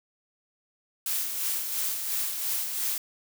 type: noise with tremolo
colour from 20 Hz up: blue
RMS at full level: -28 dBFS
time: 1.06-2.98 s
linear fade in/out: 2 ms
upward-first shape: sine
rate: 2.9 Hz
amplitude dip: 45%
effects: none